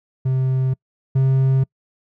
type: tone pair in turn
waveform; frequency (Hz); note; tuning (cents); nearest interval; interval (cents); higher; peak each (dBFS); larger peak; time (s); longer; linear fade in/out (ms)
triangle; 130.7 / 133.06; C3 / C3; -1 / +29; unison; 30; second; -14 / -11; second; 0.25-0.74 / 1.15-1.64; neither; 10
effects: noise-tail reverb RT60 0.1 s tail -26 dB re dry